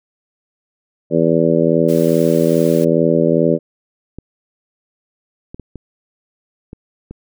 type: harmonic tone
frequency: 82.41 Hz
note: E2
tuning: in tune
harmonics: 2 / 3 / 4 / 5 / 6 / 7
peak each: -18 / -18 / -18 / -18 / -18 / -18 dBFS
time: 1.1-3.59 s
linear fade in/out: 50 ms
type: noise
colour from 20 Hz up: white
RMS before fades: -35 dBFS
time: 1.88-2.85 s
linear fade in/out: 10 ms
type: clicks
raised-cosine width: 3 ms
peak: -18 dBFS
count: 6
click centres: 4.186 / 5.545 / 5.597 / 5.757 / 6.731 / 7.11 s
effects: none